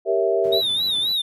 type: chord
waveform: sine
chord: G diminished seventh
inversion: none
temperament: equal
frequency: 392 / 466.2 / 554.4 / 659.3 Hz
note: G4 / Bb4 / Db5 / Fb5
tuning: 0 / 0 / 0 / 0 cents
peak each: -21 / -23 / -27 / -21 dBFS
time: 0.05-0.62 s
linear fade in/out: 50 ms
type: noise with tremolo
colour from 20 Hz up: brown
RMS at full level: -35 dBFS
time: 0.44-1.12 s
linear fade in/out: 2 ms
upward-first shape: triangle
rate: 12 Hz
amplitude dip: 35%
type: tone with vibrato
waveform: triangle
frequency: 3723 Hz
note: A#7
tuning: 3 cents flat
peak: -18 dBFS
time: 0.52-1.22 s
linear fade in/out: 10 ms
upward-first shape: sine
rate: 3.8 Hz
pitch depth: 110 cents each way
effects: high-pass 150 Hz 12 dB/octave